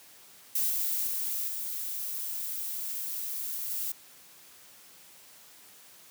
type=noise with level steps; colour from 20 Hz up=violet; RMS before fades=-28 / -30 / -32 / -35 / -33 dBFS; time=0.55-3.92 s; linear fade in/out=5 ms; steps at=0.7 / 1.07 / 1.48 / 3.7 s; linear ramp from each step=2 ms; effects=white hiss -54 dBFS RMS until 6.1 s + high-pass 100 Hz 12 dB/octave